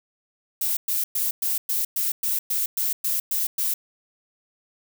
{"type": "noise bursts", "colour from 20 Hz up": "violet", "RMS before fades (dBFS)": -24, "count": 12, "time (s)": [0.61, 3.74], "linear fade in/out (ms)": 5, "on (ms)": 160, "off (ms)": 110, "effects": []}